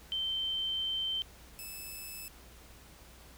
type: tone pair in turn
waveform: sine / 5% pulse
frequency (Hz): 3107 / 2613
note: G7 / E7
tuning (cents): -16 / -16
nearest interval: minor third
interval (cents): 300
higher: first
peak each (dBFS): -31 / -33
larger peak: first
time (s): 0.12-1.22 / 1.59-2.28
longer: first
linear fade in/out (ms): 0
effects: added 60 Hz sine -56 dBFS peak until 3.37 s + pink hiss -56 dBFS RMS until 3.37 s